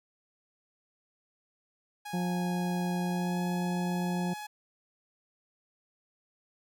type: tone with pitch glide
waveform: sawtooth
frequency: 829 to 842 Hz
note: G#5 to G#5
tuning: -3 to +24 cents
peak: -35 dBFS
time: 2.05-4.47 s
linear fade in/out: 10 ms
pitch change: +27 cents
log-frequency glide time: 3.09-3.39 s
type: harmonic tone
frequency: 177.9 Hz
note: F3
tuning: 32 cents sharp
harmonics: 1 / 2 / 3 / 4 / 5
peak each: -29 / -39 / -45 / -42 / -44 dBFS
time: 2.13-4.34 s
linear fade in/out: 10 ms
effects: none